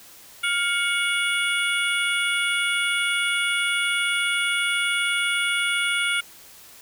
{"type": "tone cluster", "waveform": "sine", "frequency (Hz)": [1408, 2220, 2861, 3427, 9540], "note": ["F6", "C#7", "F7", "A7", "D9"], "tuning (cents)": [14, 2, 41, -46, 26], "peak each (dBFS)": [-25, -25, -28, -30, -32], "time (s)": [0.43, 6.21], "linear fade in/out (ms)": 10, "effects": ["white hiss -47 dBFS RMS until 6.81 s"]}